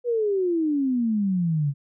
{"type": "exponential sweep", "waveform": "sine", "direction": "down", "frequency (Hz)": [493.9, 137.2], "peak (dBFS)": -20, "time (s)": [0.04, 1.74], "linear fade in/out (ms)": 50, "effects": []}